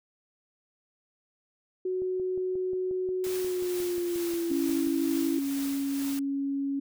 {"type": "tone with pitch glide", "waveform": "sine", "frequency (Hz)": [370, 329.6], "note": ["F#4", "E4"], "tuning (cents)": [0, 0], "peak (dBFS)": -27, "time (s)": [1.85, 5.39], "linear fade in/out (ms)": 5, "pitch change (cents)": -200, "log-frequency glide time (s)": [3.34, 4.76]}
{"type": "click train", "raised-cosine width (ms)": 2, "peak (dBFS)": -33, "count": 17, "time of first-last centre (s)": [2.02, 4.872], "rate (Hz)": 5.61}
{"type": "noise with tremolo", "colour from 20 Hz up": "white", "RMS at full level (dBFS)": -39, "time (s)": [3.24, 6.19], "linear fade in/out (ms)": 0, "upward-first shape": "triangle", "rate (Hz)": 2.2, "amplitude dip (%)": 50}
{"type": "tone", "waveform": "sine", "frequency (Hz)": 277.2, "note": "C#4", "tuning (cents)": 0, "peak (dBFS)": -27, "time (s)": [4.5, 6.8], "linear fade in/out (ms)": 10}
{"effects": []}